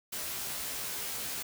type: noise with comb filter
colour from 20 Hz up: white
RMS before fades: -37 dBFS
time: 0.12-1.43 s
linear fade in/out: 10 ms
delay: 15 ms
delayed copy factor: +0.85
effects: none